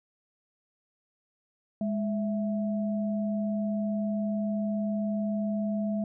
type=tone pair together; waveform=sine; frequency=207.7 / 659.4 Hz; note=G#3 / E5; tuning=0 / 0 cents; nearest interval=octave + minor sixth; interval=2000 cents; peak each=-27 / -35 dBFS; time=1.81-6.04 s; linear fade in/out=2 ms; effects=none